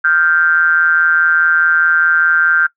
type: ring-modulated tone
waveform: triangle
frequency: 82.41 Hz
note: E2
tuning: in tune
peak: -4 dBFS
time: 0.04-2.67 s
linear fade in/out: 10 ms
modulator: 1480 Hz
effects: noise-tail reverb RT60 0.1 s tail -21 dB re dry